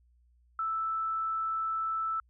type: tone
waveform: sine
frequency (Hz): 1318.5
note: E6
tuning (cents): 0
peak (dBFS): -29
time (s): 0.59-2.2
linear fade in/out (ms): 2
effects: added 60 Hz sine -62 dBFS peak until 2.29 s